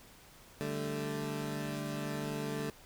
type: chord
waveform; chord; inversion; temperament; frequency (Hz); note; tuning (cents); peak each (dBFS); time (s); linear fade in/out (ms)
20% pulse; D suspended fourth; none; equal; 146.83 / 196 / 220; D3 / G3 / A3; 0 / 0 / 0; -33 / -38 / -35; 0.61-2.7; 0
effects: pink hiss -57 dBFS RMS until 2.85 s